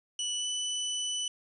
25% pulse tone with pitch glide, 2960 to 2986 Hz, F#7 to F#7, 0 to +15 cents, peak -27 dBFS, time 0.19-1.28 s, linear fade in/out 2 ms, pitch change +15 cents, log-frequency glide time 0.36-0.46 s, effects resampled to 24000 Hz

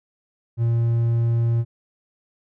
triangle tone, 116.54 Hz, A#2, in tune, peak -15 dBFS, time 0.57-1.65 s, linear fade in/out 50 ms, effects none

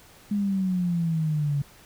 sine exponential sweep, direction down, 207.7 to 140.4 Hz, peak -22 dBFS, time 0.31-1.62 s, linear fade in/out 5 ms, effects pink hiss -52 dBFS RMS until 1.85 s

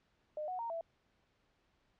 sine tone with pitch steps, 608 / 736 / 927 / 664 Hz, D#5 / F#5 / A#5 / E5, -40 / -9 / -10 / +12 cents, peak -37 dBFS, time 0.37-0.81 s, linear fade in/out 2 ms, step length 110 ms, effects pink hiss -75 dBFS RMS until 1.99 s + low-pass 4000 Hz 12 dB/octave

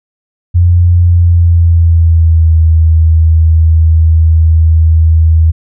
sine tone with pitch glide, 87.31 to 80.53 Hz, F2 to E2, 0 to -40 cents, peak -3 dBFS, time 0.54-5.52 s, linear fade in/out 20 ms, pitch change -140 cents, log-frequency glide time 1.02-2.55 s, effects none

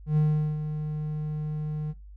triangle tone with ADSR envelope, 152.3 Hz, D#3, 37 cents flat, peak -16 dBFS, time 0.06-1.94 s, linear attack 110 ms, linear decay 400 ms, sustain -10 dB, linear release 38 ms, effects noise-tail reverb RT60 0.2 s tail -18 dB re dry + added 50 Hz sine -43 dBFS peak until 2.16 s

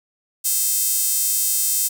5% pulse tone with high-pass filter, 523.3 Hz, C5, in tune, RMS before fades -20 dBFS, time 0.44-1.89 s, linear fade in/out 20 ms, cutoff 9900 Hz, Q 6.2, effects none

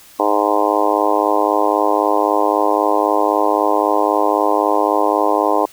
harmonic tone, 103.83 Hz, G#2, in tune, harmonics 3 / 4 / 5 / 6 / 7 / 8 / 9 / 10, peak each -21 / -21 / -21 / -21 / -21 / -21 / -21 / -21 dBFS, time 0.19-5.66 s, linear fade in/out 10 ms, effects white hiss -44 dBFS RMS until 5.72 s

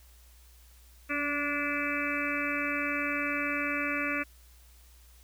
harmonic tone with a mistuned harmonic, 290.2 Hz, D4, 21 cents flat, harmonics 1 / 2 / 4 / 5 / 6 / 7 / 8 / 9, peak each -35 / -39 / -38 / -36 / -38 / -38 / -35 / -37 dBFS, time 1.09-4.24 s, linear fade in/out 20 ms, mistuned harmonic 1, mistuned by -22 cents, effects added 60 Hz sine -54 dBFS peak until 5.23 s + white hiss -61 dBFS RMS until 5.23 s

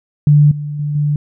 sine tone with level steps, 147.4 Hz, D3, 7 cents sharp, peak -5 / -20 / -16 / -12 dBFS, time 0.27-1.16 s, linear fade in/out 2 ms, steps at 0.51 / 0.79 / 0.95 s, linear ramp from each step 5 ms, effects none

